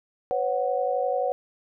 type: chord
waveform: sine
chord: B suspended second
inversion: none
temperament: equal with one note detuned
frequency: 502.8 / 554.4 / 740 Hz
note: B4 / C#5 / F#5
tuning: +31 / 0 / 0 cents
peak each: -27 / -27 / -27 dBFS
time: 0.31-1.32 s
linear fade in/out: 0 ms
effects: none